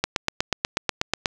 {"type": "click train", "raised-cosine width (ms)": 0.2, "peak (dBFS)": -3, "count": 11, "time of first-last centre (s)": [0.04, 1.258], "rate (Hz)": 8.21, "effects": []}